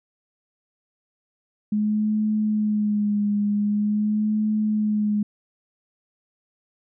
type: tone with vibrato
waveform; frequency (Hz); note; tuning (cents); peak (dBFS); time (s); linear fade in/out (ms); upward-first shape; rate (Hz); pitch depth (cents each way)
sine; 209.9; G#3; +19; -19; 1.72-5.23; 5; sine; 0.45; 35
effects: none